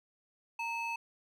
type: ring-modulated tone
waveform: triangle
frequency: 1760 Hz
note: A6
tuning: in tune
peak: -29 dBFS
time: 0.59-0.96 s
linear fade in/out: 5 ms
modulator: 835 Hz
effects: none